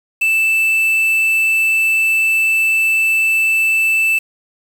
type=tone with quantisation; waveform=triangle; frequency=2644 Hz; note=E7; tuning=5 cents sharp; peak=-10 dBFS; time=0.21-4.19 s; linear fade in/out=10 ms; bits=5; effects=none